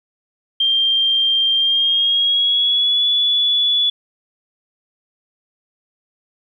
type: tone with pitch glide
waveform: sine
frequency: 3179 to 3427 Hz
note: G7 to A7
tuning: +24 to -46 cents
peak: -13 dBFS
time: 0.6-3.9 s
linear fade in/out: 5 ms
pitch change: +130 cents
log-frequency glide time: 1.56-3.06 s
effects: 9-bit